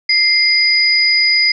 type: tone pair together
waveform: sine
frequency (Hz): 2093 / 4934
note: C7 / D#8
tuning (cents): 0 / -15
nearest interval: octave + minor third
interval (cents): 1485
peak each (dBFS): -13 / -12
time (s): 0.09-1.52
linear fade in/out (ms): 5
effects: none